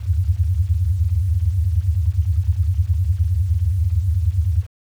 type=tone cluster; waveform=sine; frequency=72.3 / 79.1 / 89.1 / 98.7 Hz; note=D2 / D#2 / F2 / G2; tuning=-27 / +29 / +35 / +12 cents; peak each=-23 / -21 / -20 / -21 dBFS; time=0-4.67 s; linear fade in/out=50 ms; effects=8-bit